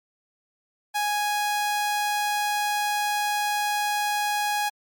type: tone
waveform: sawtooth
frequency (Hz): 830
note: G#5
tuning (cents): -1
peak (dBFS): -19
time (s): 0.94-4.7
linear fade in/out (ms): 20
effects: MP3 96 kbps